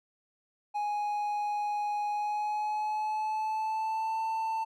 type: tone with pitch glide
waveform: triangle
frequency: 831 to 890.6 Hz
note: G#5 to A5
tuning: +1 to +21 cents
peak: -27 dBFS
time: 0.74-4.65 s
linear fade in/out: 20 ms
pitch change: +120 cents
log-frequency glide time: 2.1-4.21 s
effects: none